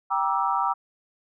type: chord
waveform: sine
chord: E half-diminished seventh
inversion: first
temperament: equal with one note detuned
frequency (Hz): 784 / 951.9 / 1174.7 / 1318.5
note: G5 / Bb5 / D6 / E6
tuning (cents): 0 / +36 / 0 / 0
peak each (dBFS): -27 / -26 / -27 / -28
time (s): 0.1-0.74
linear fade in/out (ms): 20
effects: none